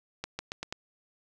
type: accelerating click train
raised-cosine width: 0.2 ms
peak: -17 dBFS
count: 5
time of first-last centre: 0.24-0.725 s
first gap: 150 ms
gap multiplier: 0.86
effects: none